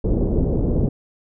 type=low-pass noise; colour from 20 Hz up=pink; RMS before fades=-19 dBFS; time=0.04-0.89 s; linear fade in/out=5 ms; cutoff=480 Hz; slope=24 dB/octave; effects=none